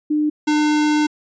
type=tone pair in turn; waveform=sine / square; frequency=301.3 / 301.3 Hz; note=D4 / D4; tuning=+44 / +44 cents; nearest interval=unison; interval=0 cents; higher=neither; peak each=-15 dBFS; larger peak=neither; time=0.1-0.3 / 0.47-1.07 s; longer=second; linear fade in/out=10 ms; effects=resampled to 16000 Hz